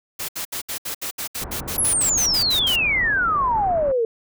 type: noise bursts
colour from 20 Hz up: white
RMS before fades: -28 dBFS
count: 16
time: 0.19-2.762 s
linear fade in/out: 10 ms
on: 97 ms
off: 68 ms
type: low-pass noise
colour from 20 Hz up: pink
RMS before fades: -33 dBFS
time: 1.41-3.92 s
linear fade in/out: 5 ms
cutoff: 1400 Hz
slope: 24 dB/octave
type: exponential sweep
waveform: sine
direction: down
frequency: 11440 to 440 Hz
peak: -17 dBFS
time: 1.78-4.05 s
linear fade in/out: 2 ms
effects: none